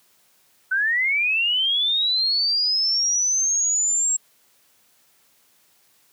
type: linear sweep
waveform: sine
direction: up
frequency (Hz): 1493 to 7620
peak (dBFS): -18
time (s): 0.71-4.17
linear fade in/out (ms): 10
effects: white hiss -60 dBFS RMS until 6.12 s + high-pass 100 Hz 12 dB/octave